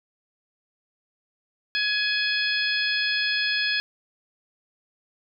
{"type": "harmonic tone with a mistuned harmonic", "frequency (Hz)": 840, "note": "G#5", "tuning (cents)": 19, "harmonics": [2, 3, 4, 5, 6], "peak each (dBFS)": [-26, -28, -29, -30, -31], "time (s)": [1.75, 3.8], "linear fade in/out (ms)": 0, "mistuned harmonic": 5, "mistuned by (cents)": 35, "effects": []}